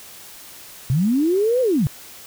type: linear two-way sweep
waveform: sine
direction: up then down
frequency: 118.1 to 523.3 to 118.1 Hz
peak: -15 dBFS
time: 0.9-1.87 s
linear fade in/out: 0 ms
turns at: 1.61 s
effects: white hiss -41 dBFS RMS until 2.26 s